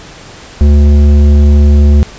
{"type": "tone with tanh clipping", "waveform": "sine", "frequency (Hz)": 72.7, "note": "D2", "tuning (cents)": -17, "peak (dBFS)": -4, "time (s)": [0.61, 2.03], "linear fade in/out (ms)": 0, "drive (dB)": 12, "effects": ["pink hiss -32 dBFS RMS until 2.18 s", "resampled to 16000 Hz"]}